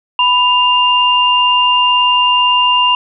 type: tone pair together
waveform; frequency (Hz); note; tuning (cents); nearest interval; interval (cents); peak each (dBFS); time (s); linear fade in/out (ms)
sine; 991 / 2799; B5 / F7; +6 / +3; octave + tritone; 1797; -11; 0.19-2.95; 2
effects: none